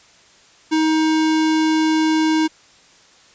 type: tone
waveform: square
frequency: 315 Hz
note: D#4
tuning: 21 cents sharp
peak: -15 dBFS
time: 0.71-2.48 s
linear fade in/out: 20 ms
effects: white hiss -50 dBFS RMS until 3.34 s + resampled to 16000 Hz